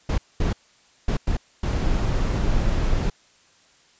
brown noise bursts at uneven times, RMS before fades -21 dBFS, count 5, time 0.09-0.18 / 0.4-0.53 / 1.08-1.17 / 1.27-1.37 / 1.63-3.1 s, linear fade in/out 5 ms, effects white hiss -57 dBFS RMS until 3.99 s + resampled to 16000 Hz

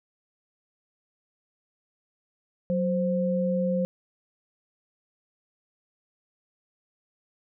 sine tone pair together, 185 / 523.3 Hz, F#3 / C5, 0 / 0 cents, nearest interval octave + tritone, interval 1800 cents, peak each -25 / -26 dBFS, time 2.7-3.85 s, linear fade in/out 0 ms, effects none

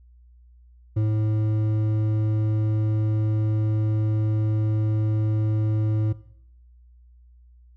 sine tone with hard clipping, 108 Hz, A2, 32 cents flat, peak -21 dBFS, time 0.96-6.13 s, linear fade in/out 10 ms, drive 8 dB, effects noise-tail reverb RT60 0.7 s tail -18 dB re dry + added 60 Hz sine -49 dBFS peak until 7.76 s

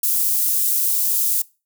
white high-pass noise, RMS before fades -19 dBFS, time 0.03-1.42 s, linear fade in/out 5 ms, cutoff 9900 Hz, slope 12 dB/octave, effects noise-tail reverb RT60 0.3 s tail -22 dB re dry

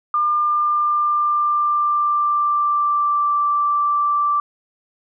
sine tone with pitch glide, 1200 to 1170.6 Hz, D6 to D6, +37 to -6 cents, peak -15 dBFS, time 0.14-4.4 s, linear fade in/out 2 ms, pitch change -43 cents, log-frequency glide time 0.37-3.37 s, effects none

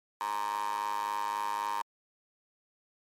15% pulse tone with high-pass filter, 103.7 Hz, G#2, 2 cents flat, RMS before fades -33 dBFS, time 0.21-1.82 s, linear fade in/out 0 ms, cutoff 940 Hz, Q 7.2, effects MP3 64 kbps

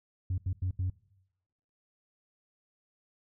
sine tone bursts at uneven times, 92.2 Hz, F#2, 6 cents flat, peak -26 dBFS, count 4, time 0.3-0.38 / 0.46-0.53 / 0.62-0.71 / 0.79-0.9 s, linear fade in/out 5 ms, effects noise-tail reverb RT60 0.9 s tail -22 dB re dry + tanh soft clip ceiling -26 dBFS

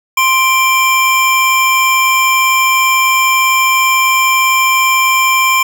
square tone pair together, 1047 / 2356 Hz, C6 / D7, +1 / +5 cents, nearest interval octave + major second, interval 1404 cents, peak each -12 dBFS, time 0.17-5.63 s, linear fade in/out 5 ms, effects none

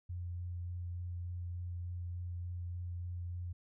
sine tone with vibrato, 88 Hz, F2, 14 cents sharp, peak -38 dBFS, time 0.09-3.53 s, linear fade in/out 10 ms, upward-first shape sine, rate 3.4 Hz, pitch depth 12 cents each way, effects none

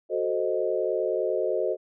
sine chord, F# diminished seventh, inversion none, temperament equal, 370 / 440 / 523.3 / 622.3 Hz, F#4 / A4 / C5 / Eb5, 0 / 0 / 0 / 0 cents, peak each -29 dBFS, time 0.09-1.77 s, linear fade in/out 50 ms, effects none

